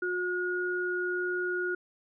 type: tone pair together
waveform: sine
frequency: 360.5 / 1441.1 Hz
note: F#4 / F#6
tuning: -45 / -46 cents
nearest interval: 2 octaves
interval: 2399 cents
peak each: -31 / -31 dBFS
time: 0.02-1.75 s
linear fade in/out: 5 ms
effects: none